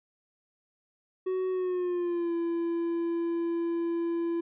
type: tone with pitch glide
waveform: triangle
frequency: 372.7 to 337.8 Hz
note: F#4 to E4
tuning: +13 to +42 cents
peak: -25 dBFS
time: 1.26-4.41 s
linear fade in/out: 10 ms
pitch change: -171 cents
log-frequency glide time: 1.5-2.34 s
effects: resampled to 8000 Hz